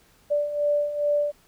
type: beating tone pair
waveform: sine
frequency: 584 / 586.4 Hz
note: D5 / D5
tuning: -10 / -3 cents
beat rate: 2.4 Hz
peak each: -28 / -22 dBFS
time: 0.3-1.32 s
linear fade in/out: 20 ms
effects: pink hiss -59 dBFS RMS until 1.47 s